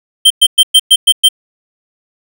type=tone bursts; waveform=square; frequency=3136 Hz; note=G7; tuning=in tune; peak=-3 dBFS; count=7; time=0.25-1.288 s; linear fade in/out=10 ms; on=54 ms; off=110 ms; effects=7-bit